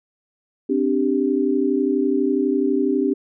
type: chord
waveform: sine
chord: C suspended second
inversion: none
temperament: equal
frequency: 261.6 / 293.7 / 392 Hz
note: C4 / D4 / G4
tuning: 0 / 0 / 0 cents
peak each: -21 dBFS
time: 0.69-3.14 s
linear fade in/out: 10 ms
effects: none